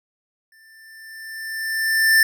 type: tone with exponential growth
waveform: square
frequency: 1778 Hz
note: A6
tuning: 18 cents sharp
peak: -11 dBFS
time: 0.52-2.23 s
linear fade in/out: 2 ms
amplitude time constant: 370 ms
effects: none